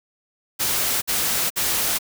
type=noise bursts; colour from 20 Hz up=white; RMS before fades=-22 dBFS; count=3; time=0.59-1.988 s; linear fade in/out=20 ms; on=430 ms; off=54 ms; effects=none